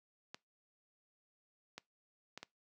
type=clicks; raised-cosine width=0.2 ms; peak=-28 dBFS; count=4; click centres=0.345 / 1.78 / 2.376 / 2.43 s; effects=noise-tail reverb RT60 0.2 s tail -23 dB re dry + high-pass 150 Hz 12 dB/octave